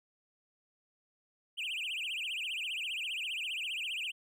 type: tone with vibrato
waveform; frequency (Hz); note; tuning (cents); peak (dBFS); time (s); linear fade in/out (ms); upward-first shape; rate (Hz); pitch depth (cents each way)
triangle; 2754; F7; -25; -33; 1.57-4.12; 20; triangle; 15; 290
effects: none